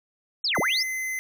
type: linear two-way sweep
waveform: sine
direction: down then up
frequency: 5540 to 110 to 5540 Hz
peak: -22 dBFS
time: 0.44-0.83 s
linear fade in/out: 5 ms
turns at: 0.59 s
type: tone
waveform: square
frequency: 2049 Hz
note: C7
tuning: 37 cents flat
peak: -28 dBFS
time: 0.55-1.19 s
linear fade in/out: 0 ms
effects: none